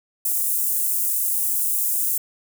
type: high-pass noise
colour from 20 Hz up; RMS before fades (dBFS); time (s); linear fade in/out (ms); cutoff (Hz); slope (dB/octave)
white; -22; 0.25-2.18; 5; 8500; 24
effects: none